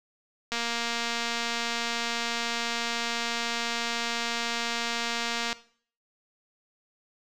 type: click train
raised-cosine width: 0.2 ms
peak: -13 dBFS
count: 1173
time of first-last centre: 0.52-5.529 s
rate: 234 Hz
effects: noise-tail reverb RT60 0.5 s tail -17 dB re dry